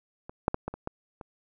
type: clicks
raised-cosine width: 1 ms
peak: -26 / -8 / -13 / -18 / -23 / -18 / -27 dBFS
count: 7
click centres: 0.295 / 0.481 / 0.544 / 0.68 / 0.74 / 0.874 / 1.212 s
effects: none